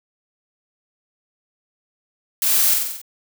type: noise with echo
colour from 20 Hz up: blue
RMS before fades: -19 dBFS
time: 2.42-2.74 s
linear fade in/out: 2 ms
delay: 46 ms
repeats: 6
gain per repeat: -3 dB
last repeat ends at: 3.016 s
effects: none